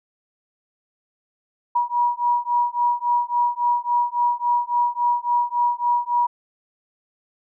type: beating tone pair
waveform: sine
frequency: 961 / 964.6 Hz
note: B5 / B5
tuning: -48 / -41 cents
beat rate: 3.6 Hz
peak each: -21 dBFS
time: 1.75-6.27 s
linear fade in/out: 10 ms
effects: none